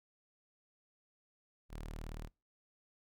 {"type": "tone", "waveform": "sawtooth", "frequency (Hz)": 38.55, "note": "D#1", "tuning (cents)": -15, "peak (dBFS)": -39, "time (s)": [1.69, 2.3], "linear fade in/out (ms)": 50, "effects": ["noise-tail reverb RT60 0.3 s tail -26 dB re dry"]}